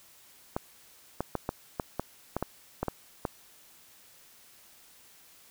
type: clicks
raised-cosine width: 1 ms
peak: -15 dBFS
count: 11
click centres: 0.565 / 1.206 / 1.353 / 1.491 / 1.798 / 1.996 / 2.366 / 2.426 / 2.83 / 2.883 / 3.252 s
effects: white hiss -57 dBFS RMS until 5.5 s